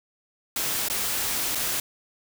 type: noise with dropouts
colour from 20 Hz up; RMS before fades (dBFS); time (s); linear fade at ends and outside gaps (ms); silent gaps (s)
white; -27; 0.56-1.8; 2; 0.885-0.899 / 1.55-1.554
effects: none